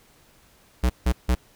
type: tone bursts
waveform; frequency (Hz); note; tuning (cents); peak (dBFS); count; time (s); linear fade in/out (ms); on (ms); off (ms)
square; 61.8; B1; +2; -18; 3; 0.83-1.351; 10; 67; 160
effects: pink hiss -57 dBFS RMS until 1.55 s